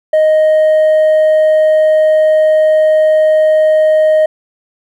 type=tone with hard clipping; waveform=triangle; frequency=622.3 Hz; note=D#5; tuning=in tune; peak=-5 dBFS; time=0.13-4.26 s; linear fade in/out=5 ms; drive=1 dB; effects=none